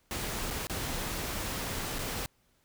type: noise with dropouts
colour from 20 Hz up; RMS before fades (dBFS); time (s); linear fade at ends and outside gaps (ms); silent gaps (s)
pink; -35; 0.11-2.26; 0; 0.504-0.508 / 0.67-0.697 / 1.985-1.99
effects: pink hiss -70 dBFS RMS until 2.64 s